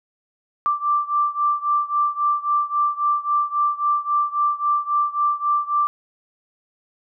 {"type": "beating tone pair", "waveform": "sine", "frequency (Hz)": [1174.7, 1178.4], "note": ["D6", "D6"], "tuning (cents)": [0, 6], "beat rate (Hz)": 3.7, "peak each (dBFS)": [-20, -22], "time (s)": [0.66, 5.87], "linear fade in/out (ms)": 0, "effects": []}